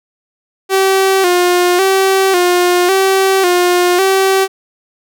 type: tone with vibrato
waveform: sawtooth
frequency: 370 Hz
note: F#4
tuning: in tune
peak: -5 dBFS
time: 0.69-4.48 s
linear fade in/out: 50 ms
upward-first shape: square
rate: 0.91 Hz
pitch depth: 67 cents each way
effects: none